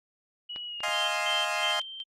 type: tone with pitch glide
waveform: sine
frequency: 2920 to 2678 Hz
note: F#7 to E7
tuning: -24 to +27 cents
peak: -35 dBFS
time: 0.49-1.73 s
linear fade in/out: 10 ms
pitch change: -149 cents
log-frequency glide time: 0.66-1.12 s
type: clicks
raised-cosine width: 0.3 ms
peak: -25 dBFS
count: 3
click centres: 0.561 / 0.805 / 0.884 s
type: chord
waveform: 20% pulse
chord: F minor seventh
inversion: third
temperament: equal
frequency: 622.3 / 698.5 / 830.6 / 1046.5 Hz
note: Eb5 / F5 / Ab5 / C6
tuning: 0 / 0 / 0 / 0 cents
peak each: -29 dBFS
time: 0.83-1.8 s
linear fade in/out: 5 ms
type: tone with tremolo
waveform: sine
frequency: 3136 Hz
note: G7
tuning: in tune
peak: -28 dBFS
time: 0.89-2.04 s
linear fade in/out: 50 ms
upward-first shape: square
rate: 2.7 Hz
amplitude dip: 70%
effects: low-pass 9000 Hz 12 dB/octave + Opus 48 kbps